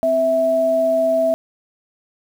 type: tone pair together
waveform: sine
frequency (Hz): 260 / 655.2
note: C4 / E5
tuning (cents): -11 / -11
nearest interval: octave + major third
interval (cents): 1600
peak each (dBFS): -25 / -14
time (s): 0.03-1.34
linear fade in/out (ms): 0
effects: 7-bit